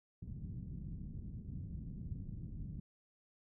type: low-pass noise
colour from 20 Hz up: white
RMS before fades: -45 dBFS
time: 0.22-2.8 s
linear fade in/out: 5 ms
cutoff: 180 Hz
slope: 24 dB/octave
effects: none